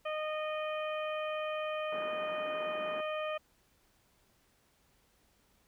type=harmonic tone; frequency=616 Hz; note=D#5; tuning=17 cents flat; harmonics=1 / 2 / 3 / 4 / 5; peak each=-35 / -40 / -47 / -44 / -48 dBFS; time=0.05-3.38 s; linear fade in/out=10 ms
type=band-pass noise; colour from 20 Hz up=pink; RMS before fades=-47 dBFS; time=1.92-3.01 s; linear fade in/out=5 ms; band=200 to 1700 Hz; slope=24 dB/octave
effects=pink hiss -70 dBFS RMS until 5.67 s